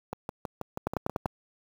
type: two click trains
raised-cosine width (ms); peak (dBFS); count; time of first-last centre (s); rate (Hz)
1; -19 / -13; 8 / 5; 0.13-1.257 / 0.87-1.258; 6.21 / 10.3
effects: high-pass 60 Hz 12 dB/octave + 7-bit